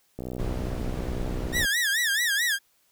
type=click train; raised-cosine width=2 ms; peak=-21 dBFS; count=92; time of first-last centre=0.19-1.646 s; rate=62.5 Hz
type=noise; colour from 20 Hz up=brown; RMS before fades=-31 dBFS; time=0.38-1.66 s; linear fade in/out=20 ms
type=tone with vibrato; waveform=sawtooth; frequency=1768 Hz; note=A6; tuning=8 cents sharp; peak=-19 dBFS; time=1.52-2.59 s; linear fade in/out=50 ms; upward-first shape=sine; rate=4.6 Hz; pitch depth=180 cents each way
effects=white hiss -66 dBFS RMS until 2.91 s